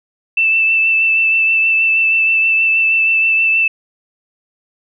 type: tone with vibrato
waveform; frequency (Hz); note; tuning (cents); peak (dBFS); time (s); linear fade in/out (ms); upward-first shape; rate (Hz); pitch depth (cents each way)
sine; 2652; E7; +10; -10; 0.37-3.68; 5; sine; 6.3; 16
effects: none